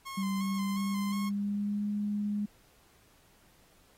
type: tone with vibrato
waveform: sawtooth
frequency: 1061 Hz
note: C6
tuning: 24 cents sharp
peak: -35 dBFS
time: 0.05-1.3 s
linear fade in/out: 20 ms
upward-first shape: square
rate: 2.8 Hz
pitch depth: 35 cents each way
type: tone with pitch glide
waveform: sine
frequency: 194 to 206.7 Hz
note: G3 to G#3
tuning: -18 to -8 cents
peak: -29 dBFS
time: 0.17-2.46 s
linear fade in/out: 10 ms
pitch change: +110 cents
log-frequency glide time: 0.41-1.86 s
effects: pink hiss -64 dBFS RMS until 3.97 s + AAC 48 kbps